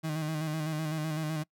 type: tone with vibrato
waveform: 35% pulse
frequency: 156 Hz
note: D#3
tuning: 5 cents sharp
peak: -29 dBFS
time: 0.03-1.44 s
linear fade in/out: 20 ms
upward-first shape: square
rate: 7.9 Hz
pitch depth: 39 cents each way
effects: noise-tail reverb RT60 0.1 s tail -25 dB re dry